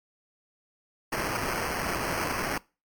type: noise with sample-and-hold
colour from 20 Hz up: violet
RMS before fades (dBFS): -30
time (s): 1.12-2.58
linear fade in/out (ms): 5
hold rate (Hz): 3675
effects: noise-tail reverb RT60 0.3 s tail -23 dB re dry + MP3 96 kbps